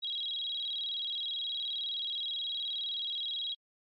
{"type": "tone with vibrato", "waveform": "sine", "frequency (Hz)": 3555, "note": "A7", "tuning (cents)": 17, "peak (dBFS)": -33, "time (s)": [0.02, 3.55], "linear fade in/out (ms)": 20, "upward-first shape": "square", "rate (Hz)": 19, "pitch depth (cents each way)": 140, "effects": ["AAC 48 kbps"]}